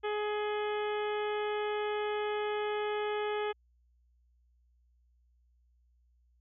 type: harmonic tone with a mistuned harmonic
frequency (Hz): 419.7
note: G#4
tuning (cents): +18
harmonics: 1 / 2 / 3 / 4 / 5 / 6 / 7 / 8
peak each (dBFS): -32 / -38 / -42 / -44 / -46 / -48 / -49 / -50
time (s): 0.03-3.53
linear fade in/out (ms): 20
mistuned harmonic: 7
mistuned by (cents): +39
effects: added 60 Hz sine -65 dBFS peak until 6.4 s